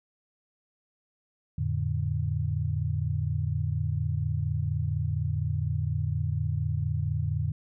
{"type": "tone cluster", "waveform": "sine", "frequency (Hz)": [87.3, 111.5, 146.9], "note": ["F2", "A2", "D3"], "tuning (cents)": [0, 23, 1], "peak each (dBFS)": -30, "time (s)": [1.58, 7.52], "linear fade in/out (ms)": 5, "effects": []}